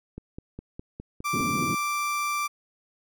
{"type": "click train", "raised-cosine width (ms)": 3, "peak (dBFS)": -24, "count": 7, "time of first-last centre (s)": [0.18, 1.41], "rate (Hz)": 4.88}
{"type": "tone", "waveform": "30% pulse", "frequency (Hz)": 1175, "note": "D6", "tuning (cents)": 1, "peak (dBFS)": -23, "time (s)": [1.24, 2.48], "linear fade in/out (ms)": 20}
{"type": "band-pass noise", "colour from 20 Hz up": "white", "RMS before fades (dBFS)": -30, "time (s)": [1.33, 1.75], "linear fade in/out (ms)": 5, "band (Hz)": [120, 300], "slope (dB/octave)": 24}
{"effects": []}